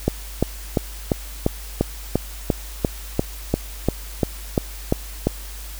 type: click train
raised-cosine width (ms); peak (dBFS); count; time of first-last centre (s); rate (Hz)
2; -3; 16; 0.08-5.27; 2.89
effects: added 50 Hz sine -33 dBFS peak until 5.79 s + white hiss -39 dBFS RMS until 5.79 s